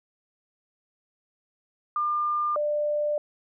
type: tone pair in turn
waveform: sine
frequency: 1200 / 594 Hz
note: D6 / D5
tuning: +37 / +20 cents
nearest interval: octave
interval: 1217 cents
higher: first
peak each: -23 dBFS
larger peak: neither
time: 1.96-2.56 / 2.56-3.18 s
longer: second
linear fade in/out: 2 ms
effects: none